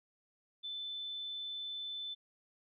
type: tone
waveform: sine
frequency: 3520 Hz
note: A7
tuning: in tune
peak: -39 dBFS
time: 0.63-2.15 s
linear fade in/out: 20 ms
effects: none